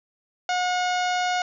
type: harmonic tone with a mistuned harmonic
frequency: 724 Hz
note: F#5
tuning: 38 cents flat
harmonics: 1 / 2 / 3 / 4 / 5 / 6 / 7 / 8 / 9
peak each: -23 / -29 / -33 / -35 / -37 / -39 / -40 / -41 / -42 dBFS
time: 0.49-1.42 s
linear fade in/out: 2 ms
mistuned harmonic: 9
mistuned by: +52 cents
effects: none